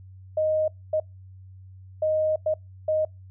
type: tone bursts at uneven times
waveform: sine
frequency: 622.3 Hz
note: D#5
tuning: in tune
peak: -20 dBFS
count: 5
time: 0.37-0.68 / 0.93-1 / 2.02-2.36 / 2.46-2.54 / 2.88-3.05 s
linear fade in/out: 5 ms
effects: noise-tail reverb RT60 0.2 s tail -26 dB re dry + added 94 Hz sine -43 dBFS peak until 3.3 s